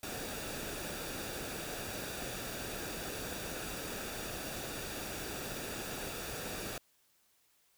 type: noise with comb filter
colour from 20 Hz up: pink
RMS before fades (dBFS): -41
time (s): 0.03-6.78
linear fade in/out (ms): 2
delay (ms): 0.96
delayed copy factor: -0.5
effects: white hiss -71 dBFS RMS until 7.77 s